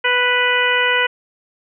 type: harmonic tone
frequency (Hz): 493.9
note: B4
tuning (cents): 0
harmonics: 1 / 2 / 3 / 4 / 5 / 6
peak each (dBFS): -22 / -22 / -19 / -19 / -22 / -22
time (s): 0.04-1.07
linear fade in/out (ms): 10
effects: none